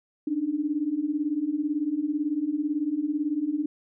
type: beating tone pair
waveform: sine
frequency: 285.4 / 303.4 Hz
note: D4 / D#4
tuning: -49 / -44 cents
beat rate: 18 Hz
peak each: -29 / -26 dBFS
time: 0.27-3.66 s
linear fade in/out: 5 ms
effects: none